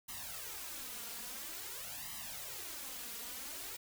white noise with flanger, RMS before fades -45 dBFS, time 0.08-3.77 s, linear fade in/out 10 ms, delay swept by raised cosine 0.99 to 4.29 ms, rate 0.49 Hz, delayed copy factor +0.95, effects none

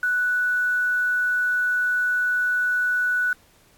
sine tone with quantisation, 1480 Hz, F#6, in tune, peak -19 dBFS, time 0.03-3.33 s, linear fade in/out 2 ms, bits 7, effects pink hiss -57 dBFS RMS until 3.77 s + AAC 64 kbps

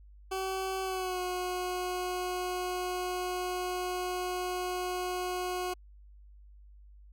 20% pulse tone with pitch glide, 380.4 to 363 Hz, F#4 to F#4, +48 to -33 cents, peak -27 dBFS, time 0.31-5.74 s, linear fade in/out 10 ms, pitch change -81 cents, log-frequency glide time 0.83-1.2 s, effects added 50 Hz sine -51 dBFS peak until 7.12 s

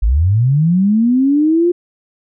sine linear sweep, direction up, 46.7 to 356.5 Hz, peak -9 dBFS, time 0.02-1.72 s, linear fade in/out 10 ms, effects none

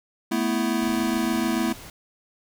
square chord, A suspended second, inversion none, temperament equal, 220 / 246.9 / 329.6 Hz, A3 / B3 / E4, 0 / 0 / 0 cents, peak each -27 dBFS, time 0.31-1.73 s, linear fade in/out 10 ms
pink noise, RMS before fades -42 dBFS, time 0.82-1.9 s, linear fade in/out 2 ms
effects none

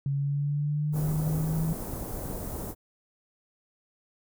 sine linear sweep, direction up, 138.59 to 162 Hz, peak -25 dBFS, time 0.06-1.73 s, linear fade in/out 2 ms
pink band-stop noise, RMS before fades -35 dBFS, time 0.92-2.75 s, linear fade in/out 50 ms, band 720 to 12000 Hz, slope 12 dB/octave
effects none

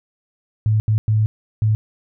sine tone bursts at uneven times, 108.2 Hz, A2, 29 cents flat, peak -13 dBFS, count 4, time 0.66-0.8 / 0.88-0.98 / 1.08-1.26 / 1.62-1.75 s, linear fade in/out 0 ms, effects none

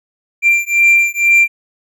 triangle beating tone pair, 2367 / 2369.1 Hz, D7 / D7, +13 / +15 cents, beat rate 2.1 Hz, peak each -10 dBFS, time 0.42-1.48 s, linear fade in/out 50 ms, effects none

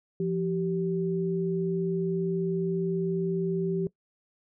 sine tone pair together, 171.8 / 386.6 Hz, F3 / G4, -28 / -24 cents, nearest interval octave + major second, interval 1404 cents, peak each -28 dBFS, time 0.2-3.87 s, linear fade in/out 2 ms, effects noise-tail reverb RT60 0.1 s tail -20 dB re dry

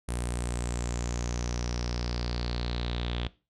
sawtooth tone with low-pass filter sweep, 59.8 Hz, A#1, 45 cents sharp, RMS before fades -32 dBFS, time 0.08-3.28 s, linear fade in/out 10 ms, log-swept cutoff 9600 to 3400 Hz, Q 6, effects noise-tail reverb RT60 0.3 s tail -19 dB re dry

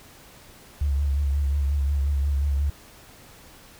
sine tone with vibrato, 70.6 Hz, C#2, 32 cents sharp, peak -20 dBFS, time 0.81-2.7 s, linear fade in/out 5 ms, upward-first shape triangle, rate 5.6 Hz, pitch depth 60 cents each way, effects pink hiss -49 dBFS RMS until 3.79 s

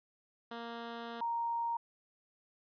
10% pulse / sine tone pair in turn, 233.1 / 932.4 Hz, A#3 / A#5, 0 / 0 cents, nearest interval 2 octaves, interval 2400 cents, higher second, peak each -33 / -32 dBFS, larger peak second, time 0.51-1.21 / 1.21-1.77 s, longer first, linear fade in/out 5 ms, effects resampled to 11025 Hz

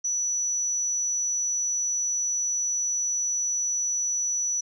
sine tone, 5920 Hz, F#8, in tune, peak -23 dBFS, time 0.04-4.61 s, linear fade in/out 10 ms, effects tanh soft clip ceiling -19 dBFS

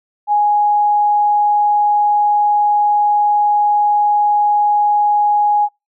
sine tone, 830.6 Hz, G#5, in tune, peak -10 dBFS, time 0.27-5.69 s, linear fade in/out 50 ms, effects noise-tail reverb RT60 0.2 s tail -25 dB re dry

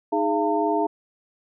sine tone cluster, 310.5 / 414.2 / 684 / 904 Hz, D#4 / G#4 / F5 / A5, -3 / -5 / -36 / +47 cents, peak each -25 dBFS, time 0.12-0.87 s, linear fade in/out 10 ms, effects none

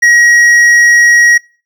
sine tone with hard clipping, 1900 Hz, A#6, 33 cents sharp, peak -5 dBFS, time 0.02-1.38 s, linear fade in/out 10 ms, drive 6 dB, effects noise-tail reverb RT60 0.4 s tail -25 dB re dry

